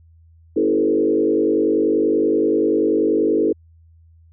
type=tone with frequency modulation; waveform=sine; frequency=379.5 Hz; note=F#4; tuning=44 cents sharp; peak=-14 dBFS; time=0.56-3.53 s; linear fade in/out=10 ms; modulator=50.4 Hz; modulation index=1.9; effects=added 82 Hz sine -47 dBFS peak until 4.32 s